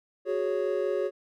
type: chord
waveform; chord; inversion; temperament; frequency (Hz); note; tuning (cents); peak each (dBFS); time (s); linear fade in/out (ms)
triangle; F# suspended second; none; equal; 370 / 415.3 / 554.4; F#4 / G#4 / C#5; 0 / 0 / 0; -28; 0.25-1.11; 50
effects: none